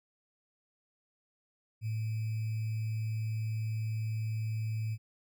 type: tone with sample-and-hold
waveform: sine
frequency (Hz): 110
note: A2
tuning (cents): 0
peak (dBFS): -31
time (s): 1.81-4.98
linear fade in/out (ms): 50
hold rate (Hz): 2450
effects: none